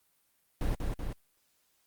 brown noise with echo, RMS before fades -29 dBFS, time 0.61-0.75 s, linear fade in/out 2 ms, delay 190 ms, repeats 2, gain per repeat -3 dB, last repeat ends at 1.13 s, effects white hiss -72 dBFS RMS until 1.86 s + Opus 32 kbps

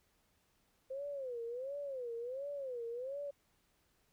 sine tone with vibrato, 516 Hz, C5, 24 cents flat, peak -39 dBFS, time 0.9-3.31 s, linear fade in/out 10 ms, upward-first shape sine, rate 1.4 Hz, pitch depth 190 cents each way, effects pink hiss -75 dBFS RMS until 4.12 s

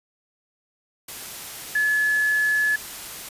sine tone in noise, 1712 Hz, A6, 48 cents flat, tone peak -18 dBFS, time 1.75-2.76 s, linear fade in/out 5 ms, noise white, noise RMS -36 dBFS, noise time 1.08-3.29 s, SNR +15 dB, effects resampled to 32000 Hz

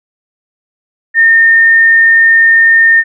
sine tone, 1822 Hz, A#6, 40 cents flat, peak -3 dBFS, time 1.14-3.04 s, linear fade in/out 50 ms, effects none

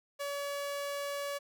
sawtooth tone, 568 Hz, C#5, 42 cents sharp, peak -31 dBFS, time 0.19-1.39 s, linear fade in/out 20 ms, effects none

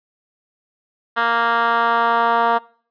10% pulse tone with band-pass filter sweep, 232.7 Hz, A#3, 3 cents flat, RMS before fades -17 dBFS, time 1.16-2.59 s, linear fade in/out 20 ms, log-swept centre 1500 to 900 Hz, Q 1.5, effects noise-tail reverb RT60 0.5 s tail -23 dB re dry + resampled to 11025 Hz

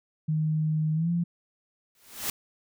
sine tone with pitch glide, 155.56 to 171.61 Hz, D#3 to F3, 0 to -30 cents, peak -23 dBFS, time 0.28-1.24 s, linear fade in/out 10 ms, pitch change +170 cents, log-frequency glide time 0.94-1.1 s
white noise with exponential growth, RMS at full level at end -27 dBFS, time 1.95-2.3 s, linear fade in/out 2 ms, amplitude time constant 74 ms
effects none

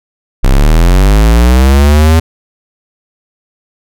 square linear sweep, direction up, 30.76 to 82.1 Hz, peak -4 dBFS, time 0.43-2.2 s, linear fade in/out 10 ms, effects none

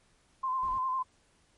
sine tone with vibrato, 1038 Hz, C6, 14 cents flat, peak -28 dBFS, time 0.43-1.03 s, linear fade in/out 10 ms, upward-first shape square, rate 9.9 Hz, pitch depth 30 cents each way
brown noise, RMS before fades -47 dBFS, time 0.62-0.79 s, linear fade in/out 10 ms
effects pink hiss -67 dBFS RMS until 1.57 s + MP3 48 kbps

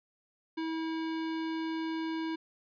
square tone, 322.9 Hz, E4, 36 cents flat, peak -33 dBFS, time 0.57-2.36 s, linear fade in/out 10 ms, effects resampled to 11025 Hz

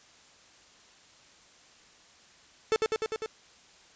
45% pulse tone with echo, 440 Hz, A4, in tune, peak -22 dBFS, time 2.72-2.76 s, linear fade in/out 0 ms, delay 100 ms, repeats 5, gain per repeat -2 dB, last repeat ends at 3.26 s, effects white hiss -57 dBFS RMS until 3.95 s + resampled to 16000 Hz

